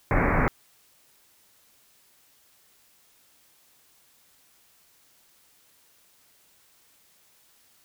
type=low-pass noise; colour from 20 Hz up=pink; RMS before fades=-22 dBFS; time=0.11-0.48 s; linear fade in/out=0 ms; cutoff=2300 Hz; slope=96 dB/octave; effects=white hiss -61 dBFS RMS until 7.84 s